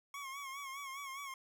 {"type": "tone with vibrato", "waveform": "25% pulse", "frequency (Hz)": 1100, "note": "C#6", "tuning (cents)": -14, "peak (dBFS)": -39, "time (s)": [0.14, 1.34], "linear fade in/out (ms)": 2, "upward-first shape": "sine", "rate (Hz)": 4.9, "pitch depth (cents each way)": 65, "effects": []}